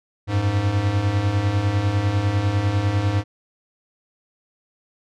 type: beating tone pair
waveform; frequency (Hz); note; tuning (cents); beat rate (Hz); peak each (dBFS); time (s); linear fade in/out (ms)
square; 93.3 / 103.3; F#2 / G#2; +15 / -9; 10; -25 / -20; 0.27-3.24; 50
effects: low-pass 5000 Hz 12 dB/octave